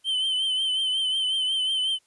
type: tone with vibrato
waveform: triangle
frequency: 3078 Hz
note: G7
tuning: 32 cents flat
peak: -21 dBFS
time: 0.04-1.99 s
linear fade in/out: 50 ms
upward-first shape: triangle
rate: 5.5 Hz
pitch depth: 55 cents each way
effects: white hiss -66 dBFS RMS until 2.06 s + resampled to 24000 Hz